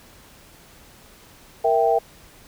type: chord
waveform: sine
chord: E diminished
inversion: second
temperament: equal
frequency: 466.2 / 659.3 / 784 Hz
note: Bb4 / E5 / G5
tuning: 0 / 0 / 0 cents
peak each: -20 dBFS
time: 1.64-1.99 s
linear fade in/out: 10 ms
effects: pink hiss -49 dBFS RMS until 2.47 s